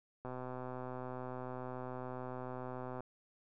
click train, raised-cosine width 1 ms, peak -30 dBFS, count 351, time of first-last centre 0.25-3.006 s, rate 127 Hz, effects none

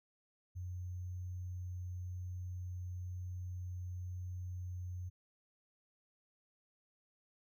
sine tone with sample-and-hold, 90.1 Hz, F#2, 45 cents flat, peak -40 dBFS, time 0.55-5.1 s, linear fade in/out 20 ms, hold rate 6300 Hz, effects none

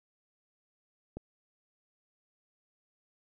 click, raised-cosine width 2 ms, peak -26 dBFS, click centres 1.17 s, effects none

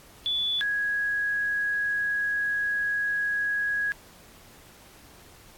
sine tone pair in turn, 3452 / 1660.5 Hz, A7 / G#6, -34 / -1 cents, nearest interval octave + minor second, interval 1267 cents, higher first, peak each -24 dBFS, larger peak neither, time 0.26-0.61 / 0.61-3.92 s, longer second, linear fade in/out 0 ms, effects pink hiss -52 dBFS RMS until 5.57 s + AAC 64 kbps

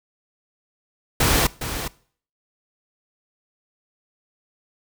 pink noise with echo, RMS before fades -18 dBFS, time 1.2-1.47 s, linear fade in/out 5 ms, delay 410 ms, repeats 1, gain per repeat -10 dB, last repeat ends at 1.88 s, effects noise-tail reverb RT60 0.5 s tail -21 dB re dry

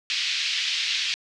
pink band-pass noise, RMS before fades -26 dBFS, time 0.1-1.14 s, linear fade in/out 0 ms, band 2400 to 5100 Hz, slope 24 dB/octave, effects low-pass 8000 Hz 12 dB/octave

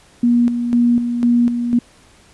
sine tone with tremolo, 239.3 Hz, A#3, 46 cents sharp, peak -10 dBFS, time 0.23-1.79 s, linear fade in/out 5 ms, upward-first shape square, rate 2 Hz, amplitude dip 55%, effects pink hiss -49 dBFS RMS until 2.33 s + resampled to 24000 Hz

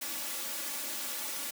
white noise with comb filter, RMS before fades -37 dBFS, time 0.01-1.51 s, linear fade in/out 10 ms, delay 3.5 ms, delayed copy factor +0.9, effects high-pass 200 Hz 12 dB/octave

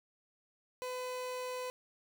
30% pulse tone, 504 Hz, B4, 35 cents sharp, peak -35 dBFS, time 0.82-1.7 s, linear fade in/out 0 ms, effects none

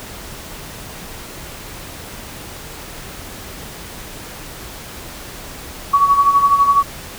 sine tone with tremolo, 1126 Hz, C#6, 27 cents sharp, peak -7 dBFS, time 5.93-6.83 s, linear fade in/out 10 ms, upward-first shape sine, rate 12 Hz, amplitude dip 65%, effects pink hiss -33 dBFS RMS until 7.18 s

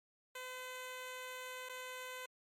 10% pulse tone with dropouts, 509 Hz, C5, 48 cents flat, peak -36 dBFS, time 0.35-2.26 s, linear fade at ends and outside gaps 5 ms, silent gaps 1.689-1.694 s, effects MP3 64 kbps

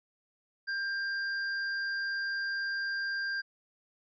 sine tone with tanh clipping, 1591 Hz, G6, 25 cents sharp, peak -33 dBFS, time 0.67-3.42 s, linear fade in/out 20 ms, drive 17 dB, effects resampled to 16000 Hz

